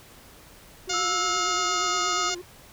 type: tone with vibrato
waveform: triangle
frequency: 361.6 Hz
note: F#4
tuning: 40 cents flat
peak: -33 dBFS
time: 0.87-2.42 s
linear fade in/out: 10 ms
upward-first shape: triangle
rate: 8.5 Hz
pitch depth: 94 cents each way
type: harmonic tone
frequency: 713 Hz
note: F5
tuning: 36 cents sharp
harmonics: 1 / 2 / 3 / 4 / 5 / 6 / 7 / 8 / 9 / 10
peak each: -35 / -35 / -35 / -35 / -35 / -35 / -35 / -35 / -35 / -35 dBFS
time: 0.89-2.35 s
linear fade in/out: 10 ms
type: tone with pitch glide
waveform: sine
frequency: 1317 to 1264.8 Hz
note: E6 to D#6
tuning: -2 to +28 cents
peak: -26 dBFS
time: 0.93-2.3 s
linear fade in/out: 10 ms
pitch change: -70 cents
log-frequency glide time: 1.07-2.01 s
effects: pink hiss -50 dBFS RMS until 2.72 s